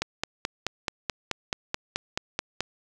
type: click train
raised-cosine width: 0.2 ms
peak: -9 dBFS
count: 13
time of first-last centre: 0.02-2.606 s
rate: 4.64 Hz
effects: none